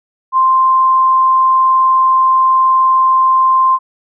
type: tone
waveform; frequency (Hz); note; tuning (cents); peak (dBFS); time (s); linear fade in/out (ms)
sine; 1046.5; C6; 0; -7; 0.32-3.79; 50
effects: none